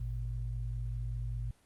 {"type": "tone pair together", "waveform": "sine", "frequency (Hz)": [52.34, 117.5], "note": ["G#1", "A#2"], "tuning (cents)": [14, 14], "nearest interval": "octave + major second", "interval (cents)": 1400, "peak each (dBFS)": [-36, -37], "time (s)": [0, 1.51], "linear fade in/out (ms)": 5, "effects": ["pink hiss -67 dBFS RMS until 1.65 s", "Opus 32 kbps"]}